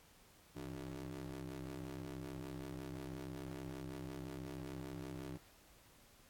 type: ring-modulated tone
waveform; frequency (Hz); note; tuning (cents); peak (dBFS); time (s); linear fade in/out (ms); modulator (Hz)
25% pulse; 66.2; C2; +21; -38; 0.55-5.38; 20; 229
effects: pink hiss -65 dBFS RMS until 6.29 s + AAC 64 kbps